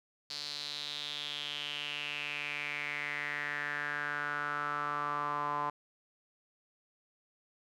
sawtooth tone with band-pass filter sweep, 146.5 Hz, D3, 4 cents flat, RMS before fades -37 dBFS, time 0.3-5.7 s, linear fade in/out 5 ms, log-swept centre 4500 to 1000 Hz, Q 5.7, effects none

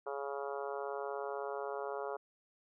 harmonic tone, 139.7 Hz, C#3, 14 cents sharp, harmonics 3 / 4 / 5 / 6 / 7 / 8 / 9 / 10, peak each -41 / -43 / -45 / -47 / -48 / -49 / -50 / -51 dBFS, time 0.06-2.17 s, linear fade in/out 10 ms, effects none

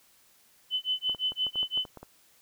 sine tone with tremolo, 3024 Hz, F#7, 37 cents sharp, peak -24 dBFS, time 0.7-1.89 s, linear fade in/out 50 ms, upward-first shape sine, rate 5.8 Hz, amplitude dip 100%
clicks, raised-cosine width 1 ms, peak -29 dBFS, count 10, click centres 1.096 / 1.148 / 1.32 / 1.467 / 1.557 / 1.63 / 1.775 / 1.852 / 1.973 / 2.03 s
effects white hiss -62 dBFS RMS until 2.41 s

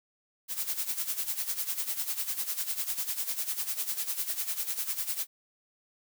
blue noise with tremolo, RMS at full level -30 dBFS, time 0.48-5.27 s, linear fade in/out 50 ms, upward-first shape sine, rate 10 Hz, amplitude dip 75%, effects none

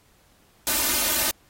white noise with comb filter, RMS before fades -23 dBFS, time 0.67-1.31 s, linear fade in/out 0 ms, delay 3.3 ms, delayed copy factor +0.9, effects pink hiss -60 dBFS RMS until 1.49 s + AAC 48 kbps

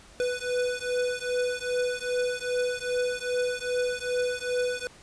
square beating tone pair, 493.9 / 496.4 Hz, B4 / B4, 0 / +9 cents, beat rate 2.5 Hz, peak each -30 dBFS, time 0.2-4.87 s, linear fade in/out 0 ms, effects pink hiss -52 dBFS RMS until 5.02 s + resampled to 22050 Hz

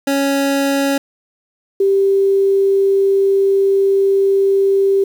25% pulse / sine tone pair in turn, 277.2 / 392 Hz, C#4 / G4, 0 / 0 cents, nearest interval tritone, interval 600 cents, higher second, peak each -10 dBFS, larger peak neither, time 0.07-0.98 / 1.8-5.04 s, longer second, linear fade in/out 5 ms, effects 7-bit

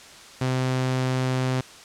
sawtooth tone, 129.1 Hz, C3, 23 cents flat, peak -18 dBFS, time 0.41-1.61 s, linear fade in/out 5 ms, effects white hiss -45 dBFS RMS until 1.84 s + low-pass 7000 Hz 12 dB/octave

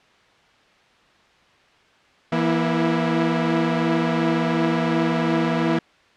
sawtooth tone cluster, 166.1 / 238.3 / 329.4 Hz, E3 / A#3 / E4, +13 / +38 / -1 cents, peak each -19 dBFS, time 2.32-5.79 s, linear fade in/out 5 ms, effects white hiss -55 dBFS RMS until 6.16 s + low-pass 3000 Hz 12 dB/octave

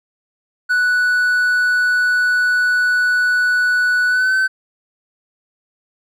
triangle tone with pitch glide, 1480 to 1530.4 Hz, F#6 to G6, 0 to -42 cents, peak -11 dBFS, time 0.69-4.48 s, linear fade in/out 20 ms, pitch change +58 cents, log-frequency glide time 4.08-4.35 s, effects none

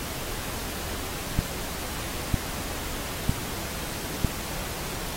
click train, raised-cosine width 5 ms, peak -9 dBFS, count 4, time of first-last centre 1.39-4.247 s, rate 1.05 Hz, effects pink hiss -34 dBFS RMS until 5.16 s + AAC 48 kbps

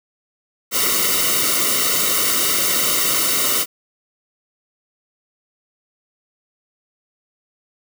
white noise with comb filter, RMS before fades -18 dBFS, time 0.71-3.66 s, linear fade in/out 50 ms, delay 1.2 ms, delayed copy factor -0.95, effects none

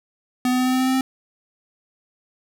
square tone with pitch steps, 250.9 / 252.5 / 254.1 / 255.7 / 257.4 / 259 / 260.6 / 262.3 Hz, B3 / B3 / B3 / C4 / C4 / C4 / C4 / C4, +28 / +39 / +49 / -40 / -28 / -17 / -7 / +4 cents, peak -18 dBFS, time 0.45-1.01 s, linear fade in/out 2 ms, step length 70 ms, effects none

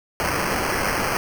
blue noise with sample-and-hold, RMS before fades -23 dBFS, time 0.2-1.17 s, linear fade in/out 0 ms, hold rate 3675 Hz, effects none

